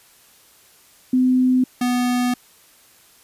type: tone pair in turn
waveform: sine / square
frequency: 254.9 / 246.8 Hz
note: C4 / B3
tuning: -45 / -1 cents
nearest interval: minor second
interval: 56 cents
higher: first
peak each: -13 / -18 dBFS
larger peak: first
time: 1.13-1.64 / 1.81-2.34 s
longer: second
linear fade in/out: 5 ms
effects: white hiss -52 dBFS RMS until 3.23 s + resampled to 32000 Hz